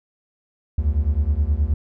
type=beating tone pair; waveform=triangle; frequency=68.8 / 78.3 Hz; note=C#2 / D#2; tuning=-12 / +11 cents; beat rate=9.5 Hz; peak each=-18 dBFS; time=0.78-1.74 s; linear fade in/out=5 ms; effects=none